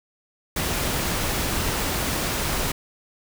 pink noise, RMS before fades -25 dBFS, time 0.56-2.72 s, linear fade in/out 5 ms, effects none

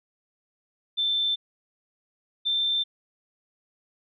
sine tone pair in turn, 3547 / 3566 Hz, A7 / A7, +13 / +22 cents, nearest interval unison, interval 9 cents, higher second, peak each -22 / -22 dBFS, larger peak neither, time 0.97-1.36 / 2.45-2.84 s, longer neither, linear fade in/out 20 ms, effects none

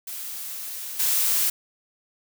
blue noise with level steps, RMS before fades -34 / -22 dBFS, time 0.07-1.5 s, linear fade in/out 5 ms, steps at 0.99 s, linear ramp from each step 10 ms, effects none

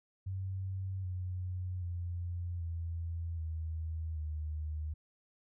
sine tone with pitch steps, 95 / 91.08 / 87.32 / 83.71 / 80.26 / 76.94 Hz, F#2 / F#2 / F2 / E2 / E2 / D#2, +46 / -27 / 0 / +27 / -46 / -19 cents, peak -35 dBFS, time 0.26-4.94 s, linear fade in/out 10 ms, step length 780 ms, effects none

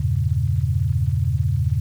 sine chord, E diminished seventh, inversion none, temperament equal, 82.41 / 98 / 116.54 / 138.59 Hz, E2 / G2 / Bb2 / Db3, 0 / 0 / 0 / 0 cents, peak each -23 dBFS, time 0-1.8 s, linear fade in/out 5 ms, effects 8-bit

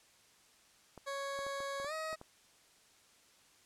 clicks, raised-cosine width 1 ms, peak -35 dBFS, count 8, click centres 0.977 / 1.39 / 1.466 / 1.604 / 1.8 / 1.846 / 2.129 / 2.214 s
20% pulse tone with pitch glide, 554.4 to 633.2 Hz, C#5 to D#5, 0 to +30 cents, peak -33 dBFS, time 1.06-2.16 s, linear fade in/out 20 ms, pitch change +230 cents, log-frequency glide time 1.84-1.93 s
effects white hiss -65 dBFS RMS until 3.65 s + low-pass 9000 Hz 12 dB/octave

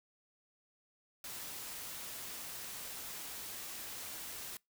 white noise, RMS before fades -45 dBFS, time 1.24-4.57 s, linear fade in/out 2 ms, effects noise-tail reverb RT60 0.2 s tail -25 dB re dry

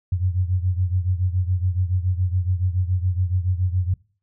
sine beating tone pair, 89.5 / 96.6 Hz, F2 / G2, +43 / -25 cents, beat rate 7.1 Hz, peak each -20 / -24 dBFS, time 0.12-3.94 s, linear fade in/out 5 ms, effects noise-tail reverb RT60 0.4 s tail -23 dB re dry

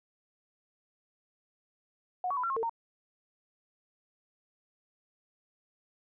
sine tone with pitch steps, 729 / 1124 / 1000 / 1363 / 1077 / 451.8 / 920 Hz, F#5 / C#6 / B5 / F6 / C6 / A4 / A#5, -26 / +24 / +21 / -43 / +50 / +46 / -23 cents, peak -29 dBFS, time 2.24-2.695 s, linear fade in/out 2 ms, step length 65 ms, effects none

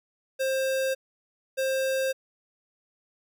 square tone pair in turn, 530 / 530 Hz, C5 / C5, +22 / +22 cents, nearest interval unison, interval 0 cents, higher neither, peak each -25 dBFS, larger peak neither, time 0.39-0.95 / 1.57-2.13 s, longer neither, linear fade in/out 20 ms, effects none

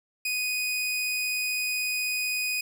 sawtooth tone, 2489 Hz, D#7, in tune, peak -23 dBFS, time 0.25-2.61 s, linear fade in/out 5 ms, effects none

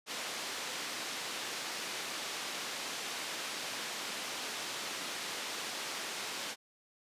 white band-pass noise, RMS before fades -40 dBFS, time 0.06-6.56 s, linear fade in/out 50 ms, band 230 to 5200 Hz, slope 12 dB/octave, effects resampled to 32000 Hz

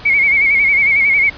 sine tone with vibrato, 2215 Hz, C#7, 2 cents flat, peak -9 dBFS, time 0.05-1.3 s, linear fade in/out 10 ms, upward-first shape sine, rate 11 Hz, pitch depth 69 cents each way, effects pink hiss -34 dBFS RMS until 1.37 s + resampled to 11025 Hz

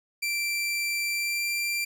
sawtooth tone with pitch glide, 2349 to 2364 Hz, D7 to D7, 0 to +11 cents, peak -23 dBFS, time 0.22-1.85 s, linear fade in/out 10 ms, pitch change +11 cents, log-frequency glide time 1.12-1.46 s, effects none

